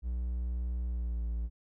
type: tone with pitch glide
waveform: triangle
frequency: 60.5 to 57.3 Hz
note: B1 to A#1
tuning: -35 to -29 cents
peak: -29 dBFS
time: 0.02-1.5 s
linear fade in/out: 50 ms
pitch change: -94 cents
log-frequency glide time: 0.86-1.26 s
effects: none